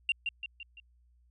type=tone with echo; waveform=sine; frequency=2770 Hz; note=F7; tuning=15 cents flat; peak=-23 dBFS; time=0.09-0.12 s; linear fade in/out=2 ms; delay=170 ms; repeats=4; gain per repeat=-6 dB; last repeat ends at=0.8 s; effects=tanh soft clip ceiling -20 dBFS + added 60 Hz sine -62 dBFS peak until 1.3 s